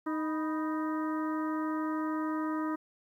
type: harmonic tone with a mistuned harmonic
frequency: 311 Hz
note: D#4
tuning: 1 cent flat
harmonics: 1 / 2 / 3 / 4 / 5 / 6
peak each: -31 / -43 / -40 / -39 / -48 / -48 dBFS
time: 0.06-2.76 s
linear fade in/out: 10 ms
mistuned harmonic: 3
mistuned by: +84 cents
effects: 11-bit